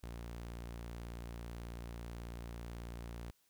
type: tone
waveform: sawtooth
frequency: 58.27 Hz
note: A#1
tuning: in tune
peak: -40 dBFS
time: 0.03-3.31 s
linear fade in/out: 5 ms
effects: white hiss -74 dBFS RMS until 3.49 s